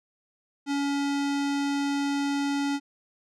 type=tone with low-pass filter; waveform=square; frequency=282.2 Hz; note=C#4; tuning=31 cents sharp; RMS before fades=-27 dBFS; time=0.66-2.8 s; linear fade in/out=50 ms; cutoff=6600 Hz; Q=0.98; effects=none